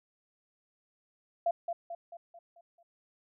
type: tone with echo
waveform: sine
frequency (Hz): 683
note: F5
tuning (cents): -39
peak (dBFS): -25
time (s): 1.46-1.51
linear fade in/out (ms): 5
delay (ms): 220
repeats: 6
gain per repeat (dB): -6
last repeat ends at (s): 2.83
effects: none